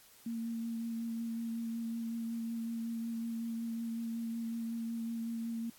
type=tone with vibrato; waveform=sine; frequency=229.4 Hz; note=A#3; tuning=28 cents flat; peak=-35 dBFS; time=0.26-5.7 s; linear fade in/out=5 ms; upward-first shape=sine; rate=5.4 Hz; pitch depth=15 cents each way; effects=white hiss -60 dBFS RMS until 5.78 s + AAC 64 kbps